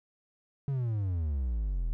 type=exponential sweep; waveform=triangle; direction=down; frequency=142.7 to 38.38 Hz; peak=-26 dBFS; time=0.68-1.93 s; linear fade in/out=0 ms; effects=none